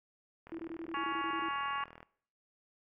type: click train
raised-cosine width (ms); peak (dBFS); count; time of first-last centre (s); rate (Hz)
0.5; -35; 64; 0.47-2.029; 40.4
type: tone bursts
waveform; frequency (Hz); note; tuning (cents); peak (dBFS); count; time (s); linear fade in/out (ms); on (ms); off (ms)
sine; 329.6; E4; 0; -38; 11; 0.52-1.486; 2; 66; 24
type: harmonic tone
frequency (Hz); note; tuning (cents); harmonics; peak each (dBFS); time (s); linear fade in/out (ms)
280; C#4; +18; 3 / 4 / 5 / 6 / 7 / 8 / 9 / 10; -42 / -35 / -46 / -42 / -47 / -50 / -52 / -45; 0.94-1.84; 2
effects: noise-tail reverb RT60 0.6 s tail -21 dB re dry